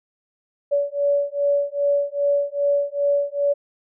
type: beating tone pair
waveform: sine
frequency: 569 / 571.5 Hz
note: C#5 / D5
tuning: +45 / -47 cents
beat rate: 2.5 Hz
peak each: -21 dBFS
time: 0.71-3.54 s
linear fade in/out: 20 ms
effects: none